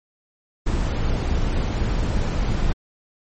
brown noise, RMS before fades -21 dBFS, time 0.66-2.73 s, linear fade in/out 10 ms, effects MP3 32 kbps

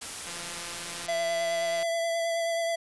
white noise, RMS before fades -37 dBFS, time 0.01-1.07 s, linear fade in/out 10 ms
click train, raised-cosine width 0.2 ms, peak -23 dBFS, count 269, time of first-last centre 0.27-1.828 s, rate 172 Hz
square tone with vibrato, 669 Hz, E5, 25 cents sharp, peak -27 dBFS, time 1.08-2.76 s, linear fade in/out 10 ms, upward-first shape triangle, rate 9.4 Hz, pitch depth 19 cents each way
effects resampled to 24000 Hz

